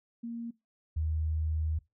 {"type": "tone pair in turn", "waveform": "sine", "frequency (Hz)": [233.1, 78.56], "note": ["A#3", "D#2"], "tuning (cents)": [0, 17], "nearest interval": "octave + perfect fifth", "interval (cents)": 1883, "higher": "first", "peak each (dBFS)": [-35, -28], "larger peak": "second", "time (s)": [[0.23, 0.51], [0.96, 1.79]], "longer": "second", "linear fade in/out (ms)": 10, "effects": ["noise-tail reverb RT60 0.2 s tail -20 dB re dry"]}